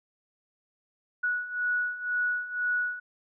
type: beating tone pair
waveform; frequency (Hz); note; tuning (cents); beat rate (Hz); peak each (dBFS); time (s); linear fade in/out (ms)
sine; 1466 / 1468; F#6 / F#6; -16 / -14; 2; -32 / -28; 1.23-3; 10
effects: none